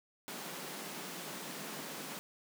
pink high-pass noise, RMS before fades -44 dBFS, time 0.28-2.19 s, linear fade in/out 0 ms, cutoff 150 Hz, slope 96 dB/octave, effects none

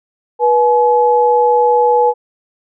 sine tone pair together, 486.2 / 851 Hz, B4 / G#5, -27 / +42 cents, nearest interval minor seventh, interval 969 cents, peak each -11 / -11 dBFS, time 0.39-2.14 s, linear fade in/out 50 ms, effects none

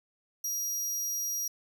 sawtooth tone, 5730 Hz, F8, 44 cents sharp, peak -28 dBFS, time 0.44-1.48 s, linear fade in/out 5 ms, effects none

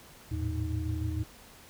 sine tone cluster, 80.4 / 105.9 / 112.6 / 311.8 Hz, E2 / G#2 / A2 / D#4, -43 / +34 / +40 / +4 cents, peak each -32 / -37 / -35 / -38 dBFS, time 0.31-1.24 s, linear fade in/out 10 ms, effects pink hiss -53 dBFS RMS until 1.69 s

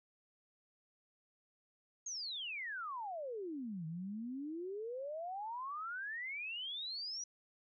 sine exponential two-way sweep, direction down then up, 6645 to 155.56 to 5910 Hz, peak -40 dBFS, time 2.06-7.24 s, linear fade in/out 5 ms, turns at 3.86 s, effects none

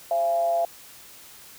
sine tone with frequency modulation, 680 Hz, F5, 46 cents flat, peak -20 dBFS, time 0.11-0.65 s, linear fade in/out 2 ms, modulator 153 Hz, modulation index 0.39, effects white hiss -47 dBFS RMS until 1.58 s

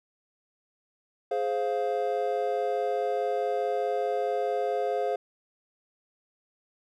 triangle chord, F minor, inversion first, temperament just, 419.1 / 523.8 / 698.5 Hz, Ab4 / C5 / F5, +16 / +2 / 0 cents, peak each -28 dBFS, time 1.31-5.16 s, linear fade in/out 5 ms, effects none

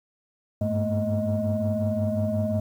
sine tone cluster, 98.1 / 103.7 / 216.5 / 235.5 / 626 Hz, G2 / G#2 / A3 / A#3 / D#5, +2 / -2 / -28 / +18 / +10 cents, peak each -30 / -27 / -26 / -35 / -27 dBFS, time 0.61-2.6 s, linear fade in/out 5 ms, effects tanh soft clip ceiling -16 dBFS + 9-bit

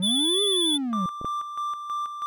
triangle linear two-way sweep, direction up then down, 174.61 to 415.3 to 174.61 Hz, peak -23 dBFS, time 0-1.06 s, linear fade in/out 2 ms, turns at 0.43 s
square tone with vibrato, 3463 Hz, A7, 28 cents flat, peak -22 dBFS, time 0.02-0.78 s, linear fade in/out 20 ms, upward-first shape sine, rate 11 Hz, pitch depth 25 cents each way
triangle tone with tremolo, 1181 Hz, D6, 9 cents sharp, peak -24 dBFS, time 0.93-2.26 s, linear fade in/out 0 ms, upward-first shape square, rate 3.1 Hz, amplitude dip 55%
clicks, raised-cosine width 2 ms, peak -24 / -19 dBFS, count 2, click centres 1.214 / 1.246 s
effects none

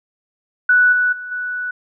sine tone with level steps, 1480 Hz, F#6, in tune, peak -9 / -13 / -27 / -21 dBFS, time 0.69-1.71 s, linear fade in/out 5 ms, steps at 0.92 / 1.12 / 1.31 s, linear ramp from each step 10 ms, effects none

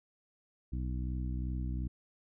harmonic tone, 62.7 Hz, B1, 27 cents sharp, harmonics 1 / 2 / 3 / 4 / 5, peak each -34 / -40 / -44 / -46 / -48 dBFS, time 0.72-1.88 s, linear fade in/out 10 ms, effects none

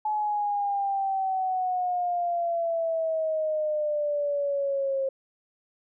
sine exponential sweep, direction down, 856 to 535 Hz, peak -24 dBFS, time 0.05-5.09 s, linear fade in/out 5 ms, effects none

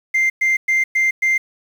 sine tone bursts, 2093 Hz, C7, in tune, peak -11 dBFS, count 5, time 0.14-1.38 s, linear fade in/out 10 ms, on 160 ms, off 110 ms, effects tanh soft clip ceiling -12 dBFS + 7-bit

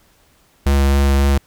square tone with vibrato, 69.3 Hz, C#2, in tune, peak -12 dBFS, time 0.66-1.38 s, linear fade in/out 5 ms, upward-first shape sine, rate 3.7 Hz, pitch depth 12 cents each way, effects pink hiss -55 dBFS RMS until 1.46 s

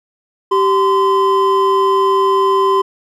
triangle tone pair together, 388.5 / 1027 Hz, G4 / C6, -16 / -33 cents, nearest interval octave + perfect fourth, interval 1683 cents, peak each -11 dBFS, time 0.51-2.82 s, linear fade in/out 10 ms, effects none

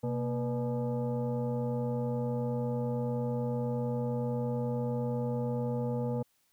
sine tone with frequency modulation, 126.6 Hz, B2, 43 cents sharp, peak -29 dBFS, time 0.03-6.23 s, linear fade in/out 10 ms, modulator 362 Hz, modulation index 1.3, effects white hiss -72 dBFS RMS until 6.52 s

